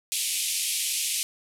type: band-pass noise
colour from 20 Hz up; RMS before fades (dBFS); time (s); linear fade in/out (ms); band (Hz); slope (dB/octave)
white; -28; 0.12-1.23; 0; 2300 to 12000; 48
effects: none